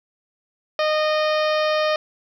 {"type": "harmonic tone", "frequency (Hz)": 615, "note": "D#5", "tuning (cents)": -20, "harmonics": [1, 2, 3, 4, 5, 6, 7, 8, 9], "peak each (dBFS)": [-19, -25, -29, -31, -33, -35, -36, -37, -38], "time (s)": [0.79, 1.96], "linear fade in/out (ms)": 2, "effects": ["9-bit"]}